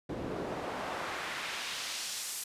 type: noise with band-pass filter sweep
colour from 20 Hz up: pink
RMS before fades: -38 dBFS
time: 0.09-2.44 s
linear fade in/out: 5 ms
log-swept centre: 270 to 9600 Hz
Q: 0.87
effects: resampled to 32000 Hz